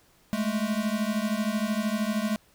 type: beating tone pair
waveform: square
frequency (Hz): 207.5 / 220.5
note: G#3 / A3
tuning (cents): -1 / +4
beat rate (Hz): 13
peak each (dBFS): -29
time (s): 0.33-2.36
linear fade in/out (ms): 0
effects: pink hiss -61 dBFS RMS until 2.54 s